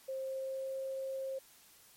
sine tone with pitch glide, 530 to 533.4 Hz, C5 to C5, +22 to +33 cents, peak -36 dBFS, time 0.08-1.39 s, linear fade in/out 10 ms, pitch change +11 cents, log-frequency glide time 0.26-0.81 s, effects white hiss -61 dBFS RMS until 1.96 s + MP3 64 kbps

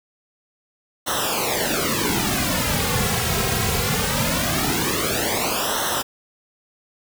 pink noise with flanger, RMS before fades -22 dBFS, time 1.06-6.03 s, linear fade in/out 20 ms, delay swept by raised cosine 0.42 to 3.42 ms, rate 0.21 Hz, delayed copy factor -1, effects none

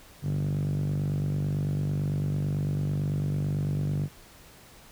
5% pulse tone with band-pass filter, 49 Hz, G1, in tune, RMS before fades -28 dBFS, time 0.22-4.09 s, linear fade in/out 50 ms, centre 130 Hz, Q 9.2, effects pink hiss -52 dBFS RMS until 4.91 s

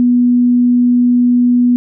sine tone, 244.5 Hz, B3, 17 cents flat, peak -7 dBFS, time 0-1.76 s, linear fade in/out 0 ms, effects none

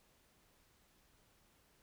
silence, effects pink hiss -71 dBFS RMS until 1.82 s

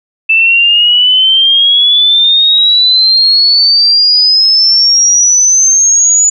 sine exponential sweep, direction up, 2637 to 6950 Hz, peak -4 dBFS, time 0.29-6.3 s, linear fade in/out 10 ms, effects none

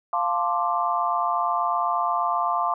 sine chord, D minor seventh, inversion first, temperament equal, 698.5 / 880 / 1046.5 / 1174.7 Hz, F5 / A5 / C6 / D6, 0 / 0 / 0 / 0 cents, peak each -26 / -28 / -26 / -26 dBFS, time 0.13-2.74 s, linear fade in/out 2 ms, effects none

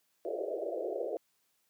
white band-pass noise, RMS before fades -36 dBFS, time 0.25-1.17 s, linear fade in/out 0 ms, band 340 to 670 Hz, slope 96 dB/octave, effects white hiss -75 dBFS RMS until 1.69 s + high-pass 100 Hz 12 dB/octave

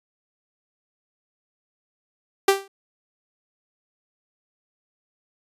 sawtooth tone with exponential decay, 392 Hz, G4, in tune, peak -7 dBFS, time 2.48-2.68 s, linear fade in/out 5 ms, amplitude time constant 42 ms, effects resampled to 32000 Hz

